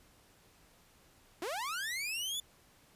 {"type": "linear sweep", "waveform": "sawtooth", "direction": "up", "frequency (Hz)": [310, 3520], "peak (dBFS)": -32, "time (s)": [1.42, 2.4], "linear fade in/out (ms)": 2, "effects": ["pink hiss -64 dBFS RMS until 2.95 s", "resampled to 32000 Hz"]}